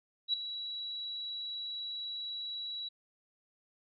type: tone with ADSR envelope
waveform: sine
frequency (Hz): 3908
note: B7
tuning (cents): -19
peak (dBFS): -25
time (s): 0.28-2.89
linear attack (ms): 56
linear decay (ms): 4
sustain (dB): -12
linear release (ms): 11
effects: none